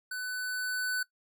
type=tone with level ramp; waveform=square; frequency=1500 Hz; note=F#6; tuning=23 cents sharp; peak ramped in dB=-35 to -29 dBFS; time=0.11-1.03 s; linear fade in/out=5 ms; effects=noise-tail reverb RT60 0.1 s tail -21 dB re dry